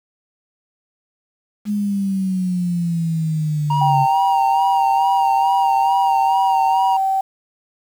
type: exponential sweep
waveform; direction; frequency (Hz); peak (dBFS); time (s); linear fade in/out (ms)
sine; down; 210 to 138.59; -17; 1.65-4.07; 50
type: tone with vibrato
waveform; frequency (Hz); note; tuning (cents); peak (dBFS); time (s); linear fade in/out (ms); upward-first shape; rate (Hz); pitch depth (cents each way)
triangle; 937; A#5; +9; -15; 3.7-6.97; 5; sine; 2.3; 46
type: tone with pitch glide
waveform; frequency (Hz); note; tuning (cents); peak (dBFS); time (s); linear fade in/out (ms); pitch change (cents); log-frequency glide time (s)
sine; 784 to 771.9; G5 to G5; 0 to -27; -15; 3.81-7.21; 5; -27; 5.98-6.71
effects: 7-bit